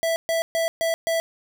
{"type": "tone bursts", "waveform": "square", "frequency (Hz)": 659.3, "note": "E5", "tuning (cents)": 0, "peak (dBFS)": -21, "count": 5, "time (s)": [0.03, 1.2], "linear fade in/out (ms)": 0, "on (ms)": 130, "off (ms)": 130, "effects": []}